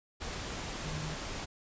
sine tone in noise, 154.2 Hz, D#3, 15 cents flat, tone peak -39 dBFS, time 0.84-1.15 s, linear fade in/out 20 ms, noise pink, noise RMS -39 dBFS, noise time 0.2-1.46 s, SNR -3 dB, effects resampled to 16000 Hz

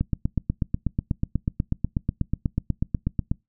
click train, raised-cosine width 5 ms, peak -10 dBFS, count 28, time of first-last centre 0.01-3.315 s, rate 8.17 Hz, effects noise-tail reverb RT60 0.2 s tail -25 dB re dry

